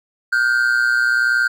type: tone pair together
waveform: triangle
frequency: 1428 / 1549 Hz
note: F6 / G6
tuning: +38 / -21 cents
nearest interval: minor second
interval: 141 cents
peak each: -15 dBFS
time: 0.32-1.48 s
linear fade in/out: 10 ms
effects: none